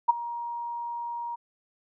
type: tone with ADSR envelope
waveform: sine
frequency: 945 Hz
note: A#5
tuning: 23 cents sharp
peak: -13 dBFS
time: 0.08-1.36 s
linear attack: 16 ms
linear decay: 18 ms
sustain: -18 dB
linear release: 15 ms
effects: none